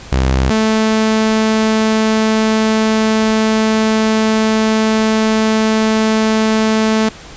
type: tone pair in turn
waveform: sawtooth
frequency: 65.41 / 219.1 Hz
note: C2 / A3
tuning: 0 / -7 cents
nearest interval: octave + major sixth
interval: 2093 cents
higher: second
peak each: -7 dBFS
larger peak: neither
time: 0.12-0.5 / 0.5-7.09 s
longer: second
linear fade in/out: 5 ms
effects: pink hiss -35 dBFS RMS until 7.36 s + resampled to 16000 Hz